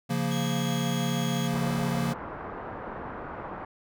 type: chord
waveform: square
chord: Bb minor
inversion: first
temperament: equal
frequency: 138.59 / 174.61 / 233.1 Hz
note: Db3 / F3 / Bb3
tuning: 0 / 0 / 0 cents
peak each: -31 dBFS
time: 0.09-2.14 s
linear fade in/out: 20 ms
type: tone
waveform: 30% pulse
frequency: 3290 Hz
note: G#7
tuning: 17 cents flat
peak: -34 dBFS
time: 0.31-1.48 s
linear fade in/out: 10 ms
type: low-pass noise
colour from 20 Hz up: white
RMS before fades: -38 dBFS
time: 1.53-3.65 s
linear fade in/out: 2 ms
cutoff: 1300 Hz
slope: 24 dB/octave
effects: none